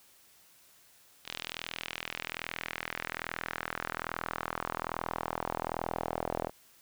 sawtooth tone with band-pass filter sweep, 41.2 Hz, E1, in tune, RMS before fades -38 dBFS, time 1.24-6.51 s, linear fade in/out 50 ms, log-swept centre 3400 to 660 Hz, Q 1.9, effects white hiss -61 dBFS RMS until 6.81 s

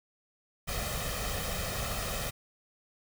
pink noise with comb filter, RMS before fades -34 dBFS, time 0.67-2.31 s, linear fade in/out 20 ms, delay 1.6 ms, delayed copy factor +0.65, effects none

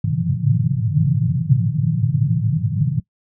white band-pass noise, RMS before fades -18 dBFS, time 0.04-3 s, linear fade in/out 5 ms, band 100 to 170 Hz, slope 96 dB/octave, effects noise-tail reverb RT60 0.1 s tail -21 dB re dry

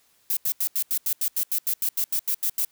violet noise bursts, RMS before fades -24 dBFS, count 16, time 0.3-2.649 s, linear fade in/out 2 ms, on 69 ms, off 83 ms, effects white hiss -63 dBFS RMS until 2.71 s

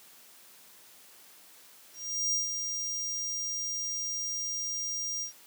square tone with ADSR envelope, 5700 Hz, F8, 34 cents sharp, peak -26 dBFS, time 1.93-5.33 s, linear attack 400 ms, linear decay 140 ms, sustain -6 dB, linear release 110 ms, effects white hiss -55 dBFS RMS until 5.46 s + high-pass 150 Hz 12 dB/octave

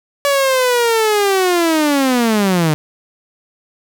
sawtooth linear sweep, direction down, 571 to 148.2 Hz, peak -8 dBFS, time 0.25-2.74 s, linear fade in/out 0 ms, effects none

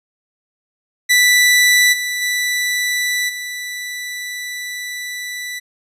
sawtooth tone with level steps, 1975.5 Hz, B6, in tune, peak -6 / -16 / -13 / -21 dBFS, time 1.09-5.6 s, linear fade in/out 20 ms, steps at 1.92 / 2.21 / 3.28 s, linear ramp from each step 20 ms, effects resampled to 32000 Hz

